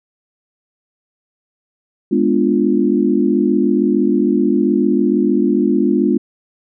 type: chord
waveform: sine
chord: G# diminished seventh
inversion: none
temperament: equal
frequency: 207.7 / 246.9 / 293.7 / 349.2 Hz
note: G#3 / B3 / D4 / F4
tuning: 0 / 0 / 0 / 0 cents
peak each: -17 dBFS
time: 2.11-6.18 s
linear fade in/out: 10 ms
effects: none